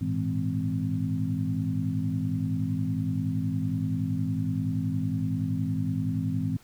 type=tone cluster; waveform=sine; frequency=105.2 / 115.9 / 162.3 / 206.5 / 258.6 Hz; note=G#2 / A#2 / E3 / G#3 / C4; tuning=+23 / -10 / -27 / -10 / -20 cents; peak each=-31 / -34 / -30 / -36 / -31 dBFS; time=0.01-6.57 s; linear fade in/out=5 ms; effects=pink hiss -57 dBFS RMS until 6.63 s